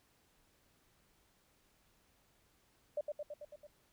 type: tone with echo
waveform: sine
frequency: 593 Hz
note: D5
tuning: 17 cents sharp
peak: -33 dBFS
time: 2.97-3.01 s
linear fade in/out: 5 ms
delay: 110 ms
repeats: 6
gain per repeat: -3 dB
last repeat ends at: 3.67 s
effects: pink hiss -72 dBFS RMS until 3.92 s